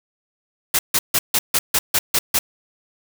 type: noise bursts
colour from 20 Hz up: white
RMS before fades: -17 dBFS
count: 9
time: 0.74-2.39 s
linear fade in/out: 5 ms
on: 50 ms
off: 150 ms
effects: none